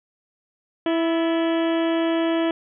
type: harmonic tone with a mistuned harmonic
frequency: 329.6 Hz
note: E4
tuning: in tune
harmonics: 1 / 2 / 3 / 4 / 5 / 6 / 7 / 8 / 9 / 10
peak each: -20 / -25 / -33 / -36 / -36 / -40 / -40 / -42 / -38 / -39 dBFS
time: 0.86-2.51 s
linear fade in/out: 2 ms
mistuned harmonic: 5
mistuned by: +64 cents
effects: none